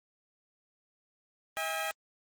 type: tone pair together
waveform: 15% pulse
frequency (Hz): 641.5 / 809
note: E5 / G#5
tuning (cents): -47 / -46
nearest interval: major third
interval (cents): 401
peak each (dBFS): -28 / -28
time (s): 1.57-1.91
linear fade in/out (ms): 0
effects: Opus 32 kbps